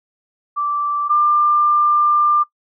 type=tone pair in turn; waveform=sine; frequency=1169 / 1192.9 Hz; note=D6 / D6; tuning=-8 / +27 cents; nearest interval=unison; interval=35 cents; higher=second; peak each=-17 / -11 dBFS; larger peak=second; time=0.56-1.09 / 1.09-2.44 s; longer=second; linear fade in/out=20 ms; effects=noise-tail reverb RT60 0.1 s tail -23 dB re dry